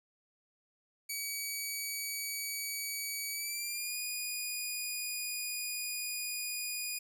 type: tone with pitch glide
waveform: 10% pulse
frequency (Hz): 2270 to 2461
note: C#7 to D#7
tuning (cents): +41 to -20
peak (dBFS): -27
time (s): 1.09-6.99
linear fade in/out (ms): 10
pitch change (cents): +139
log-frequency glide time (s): 3.3-3.97
effects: none